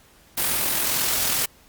white noise with amplitude modulation, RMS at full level -21 dBFS, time 0.37-1.46 s, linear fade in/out 10 ms, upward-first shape sine, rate 42.2 Hz, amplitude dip 35%, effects pink hiss -54 dBFS RMS until 1.68 s + Opus 48 kbps

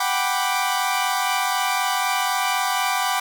sawtooth chord, G major seventh, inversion third, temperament equal, 740 / 784 / 987.8 / 1174.7 Hz, F#5 / G5 / B5 / D6, 0 / 0 / 0 / 0 cents, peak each -22 dBFS, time 0-3.2 s, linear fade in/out 5 ms, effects none

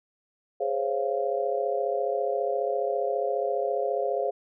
sine chord, Db major seventh, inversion second, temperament just, 415.8 / 519.7 / 554.4 / 693 Hz, Ab4 / C5 / Db5 / F5, +2 / -12 / 0 / -14 cents, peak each -30 dBFS, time 0.6-4.31 s, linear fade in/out 10 ms, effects none

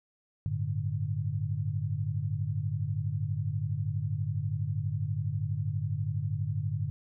sine chord, G suspended second, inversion none, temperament just, 98 / 110.25 / 147 Hz, G2 / A2 / D3, 0 / +4 / +2 cents, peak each -33 dBFS, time 0.46-6.9 s, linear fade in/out 0 ms, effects none

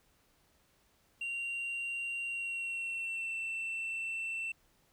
sine tone with pitch glide, 2763 to 2683 Hz, F7 to E7, -19 to +30 cents, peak -32 dBFS, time 1.21-4.52 s, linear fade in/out 5 ms, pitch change -51 cents, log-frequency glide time 2.25-3.35 s, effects tanh soft clip ceiling -34 dBFS + pink hiss -70 dBFS RMS until 4.92 s

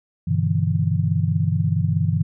sine chord, E minor seventh, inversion first, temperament just, 98.89 / 123.61 / 148.33 / 164.81 Hz, G2 / B2 / D3 / E3, +16 / +2 / +18 / 0 cents, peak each -22 / -25 / -23 / -22 dBFS, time 0.27-2.23 s, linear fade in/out 10 ms, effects none

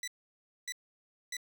15% pulse tone bursts, 1975.5 Hz, B6, in tune, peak -30 dBFS, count 3, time 0.03-1.368 s, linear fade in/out 2 ms, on 46 ms, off 600 ms, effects none

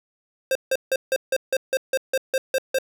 square tone bursts, 528 Hz, C5, 16 cents sharp, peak -19 dBFS, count 12, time 0.51-2.786 s, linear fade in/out 2 ms, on 43 ms, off 160 ms, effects none

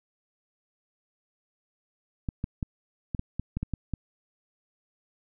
clicks, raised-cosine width 5 ms, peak -17 dBFS, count 10, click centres 2.288 / 2.441 / 2.628 / 3.148 / 3.194 / 3.396 / 3.57 / 3.63 / 3.737 / 3.937 s, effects none

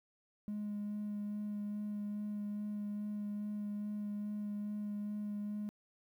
triangle tone with vibrato, 207.7 Hz, G#3, in tune, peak -34 dBFS, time 0.48-5.69 s, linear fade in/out 0 ms, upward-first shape sine, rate 2.4 Hz, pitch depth 12 cents each way, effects tanh soft clip ceiling -33 dBFS + 12-bit

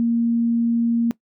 sine tone, 233.1 Hz, A#3, in tune, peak -16 dBFS, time 0-1.11 s, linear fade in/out 0 ms, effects noise-tail reverb RT60 0.1 s tail -20 dB re dry

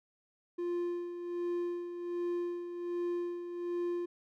triangle tone with tremolo, 349.2 Hz, F4, in tune, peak -29 dBFS, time 0.58-4.06 s, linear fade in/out 10 ms, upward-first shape sine, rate 1.3 Hz, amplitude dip 60%, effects none

